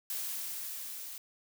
blue noise with level ramp, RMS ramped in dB -36 to -44 dBFS, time 0.1-1.18 s, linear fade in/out 2 ms, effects none

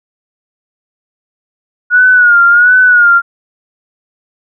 sine tone with vibrato, 1447 Hz, F#6, 39 cents flat, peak -3 dBFS, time 1.9-3.22 s, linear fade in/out 50 ms, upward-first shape sine, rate 1.4 Hz, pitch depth 71 cents each way, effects none

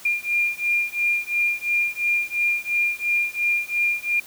sine beating tone pair, 2403 / 2405.9 Hz, D7 / D7, +39 / +41 cents, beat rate 2.9 Hz, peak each -23 / -23 dBFS, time 0.05-4.2 s, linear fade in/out 5 ms, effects white hiss -44 dBFS RMS until 4.26 s

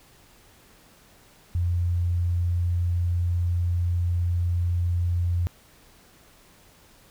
sine tone, 87.31 Hz, F2, in tune, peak -21 dBFS, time 1.55-5.47 s, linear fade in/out 0 ms, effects pink hiss -55 dBFS RMS until 7.1 s

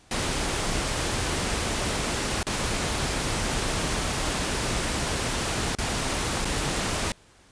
pink noise with dropouts, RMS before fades -27 dBFS, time 0.11-7.12 s, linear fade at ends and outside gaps 2 ms, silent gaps 2.43-2.467 / 5.751-5.785 / 6.448-6.452 s, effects pink hiss -56 dBFS RMS until 7.51 s + resampled to 22050 Hz

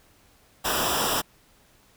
pink noise with comb filter, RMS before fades -25 dBFS, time 0.64-1.22 s, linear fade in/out 20 ms, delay 0.46 ms, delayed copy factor -0.8, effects pink hiss -59 dBFS RMS until 1.96 s

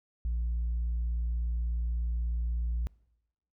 sine tone, 58.27 Hz, A#1, in tune, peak -26 dBFS, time 0.25-2.87 s, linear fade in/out 0 ms, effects noise-tail reverb RT60 0.9 s tail -26 dB re dry + tanh soft clip ceiling -26 dBFS

